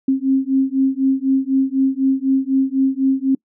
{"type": "beating tone pair", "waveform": "sine", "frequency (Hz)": [265.4, 269.4], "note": ["C4", "C#4"], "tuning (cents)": [25, -49], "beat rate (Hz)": 4, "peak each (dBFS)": -17, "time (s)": [0.08, 3.35], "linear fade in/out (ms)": 5, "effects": ["noise-tail reverb RT60 0.1 s tail -26 dB re dry"]}